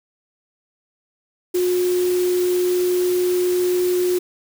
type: tone in noise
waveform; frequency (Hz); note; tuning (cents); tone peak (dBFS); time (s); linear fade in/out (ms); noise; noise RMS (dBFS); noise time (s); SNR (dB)
sine; 360; F#4; -47; -16; 1.54-4.19; 10; white; -32; 1.54-4.19; +13
effects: none